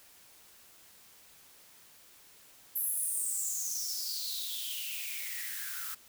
blue noise with high-pass filter sweep, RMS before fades -36 dBFS, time 2.75-5.95 s, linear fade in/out 10 ms, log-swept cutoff 12000 to 1300 Hz, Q 8.5, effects white hiss -58 dBFS RMS until 6.08 s

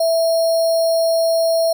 sine tone with sample-and-hold, 659.3 Hz, E5, in tune, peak -13 dBFS, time 0-1.73 s, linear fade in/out 5 ms, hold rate 4900 Hz, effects none

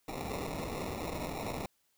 white noise with sample-and-hold, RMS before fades -38 dBFS, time 0.08-1.66 s, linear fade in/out 2 ms, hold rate 1575 Hz, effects white hiss -74 dBFS RMS until 1.97 s

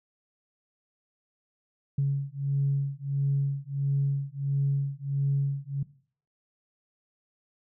sine beating tone pair, 138.59 / 140.09 Hz, C#3 / C#3, 0 / +19 cents, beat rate 1.5 Hz, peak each -27 dBFS, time 1.98-5.83 s, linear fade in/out 5 ms, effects noise-tail reverb RT60 0.5 s tail -19 dB re dry + tanh soft clip ceiling -17 dBFS

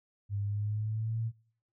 sine tone with pitch glide, 101.1 to 113.48 Hz, G#2 to A#2, -46 to -46 cents, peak -30 dBFS, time 0.29-1.32 s, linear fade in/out 50 ms, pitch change +200 cents, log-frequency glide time 0.42-1.2 s, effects noise-tail reverb RT60 0.6 s tail -25 dB re dry

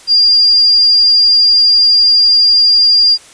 sine tone, 4804 Hz, D8, 38 cents sharp, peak -5 dBFS, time 0.07-3.18 s, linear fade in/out 50 ms, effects white hiss -39 dBFS RMS until 3.33 s + resampled to 22050 Hz

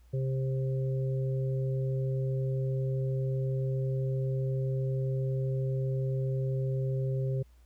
harmonic tone, 132.4 Hz, C3, 21 cents sharp, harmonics 1 / 3 / 4, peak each -28 / -38 / -40 dBFS, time 0.13-7.43 s, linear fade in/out 10 ms, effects added 60 Hz sine -55 dBFS peak until 7.65 s + pink hiss -70 dBFS RMS until 7.65 s

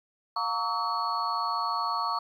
sine tone cluster, 707 / 918 / 1132 / 1292 / 4380 Hz, F5 / A#5 / C#6 / E6 / C#8, +21 / -27 / +36 / -35 / -22 cents, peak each -37 / -32 / -29 / -36 / -37 dBFS, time 0.36-2.19 s, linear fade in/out 5 ms, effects 10-bit

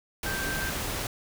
sine tone in noise, 1568 Hz, G6, in tune, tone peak -32 dBFS, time 0.26-0.7 s, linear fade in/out 2 ms, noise pink, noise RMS -32 dBFS, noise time 0.23-1.07 s, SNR -3 dB, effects none

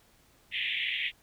pink band-pass noise, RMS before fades -32 dBFS, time 0.51-1.12 s, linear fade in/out 50 ms, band 1900 to 3500 Hz, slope 96 dB/octave, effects pink hiss -63 dBFS RMS until 1.22 s

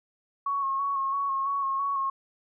sine tone with vibrato, 1100 Hz, C#6, 14 cents flat, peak -25 dBFS, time 0.46-2.1 s, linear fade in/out 5 ms, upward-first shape square, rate 3 Hz, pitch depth 26 cents each way, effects none

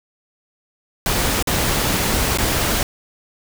pink noise with dropouts, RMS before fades -19 dBFS, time 1.06-2.83 s, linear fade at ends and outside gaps 1 ms, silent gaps 1.426-1.472 / 2.374-2.385 s, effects none

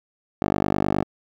10% pulse tone with band-pass filter, 49.62 Hz, G1, 22 cents sharp, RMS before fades -23 dBFS, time 0.42-1.04 s, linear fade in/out 0 ms, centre 490 Hz, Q 1.1, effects none

